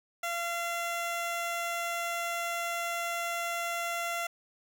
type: tone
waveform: 15% pulse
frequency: 685 Hz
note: F5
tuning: 34 cents flat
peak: -25 dBFS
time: 0.23-4.27 s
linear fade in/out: 5 ms
effects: none